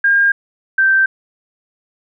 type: tone pair in turn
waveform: sine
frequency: 1612 / 1561.6 Hz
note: G6 / G6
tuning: +48 / -7 cents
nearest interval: minor second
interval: 55 cents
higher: first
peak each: -9 / -9 dBFS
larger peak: neither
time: 0.04-0.32 / 0.78-1.06 s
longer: neither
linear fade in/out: 5 ms
effects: none